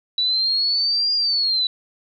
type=linear two-way sweep; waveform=sine; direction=up then down; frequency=3929 to 4843 to 3929 Hz; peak=-17 dBFS; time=0.18-1.67 s; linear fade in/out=2 ms; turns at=1.14 s; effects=none